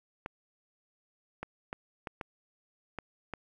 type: clicks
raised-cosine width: 0.5 ms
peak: -22 dBFS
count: 7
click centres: 0.261 / 1.43 / 1.729 / 2.072 / 2.212 / 2.987 / 3.337 s
effects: 10-bit